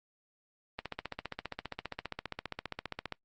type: click train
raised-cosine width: 0.3 ms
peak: -20 dBFS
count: 36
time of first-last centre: 0.79-3.123 s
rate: 15 Hz
effects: noise-tail reverb RT60 0.1 s tail -23 dB re dry + Opus 24 kbps